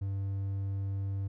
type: tone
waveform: triangle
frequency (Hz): 98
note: G2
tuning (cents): 0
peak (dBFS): -29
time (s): 0.01-1.28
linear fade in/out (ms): 10
effects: none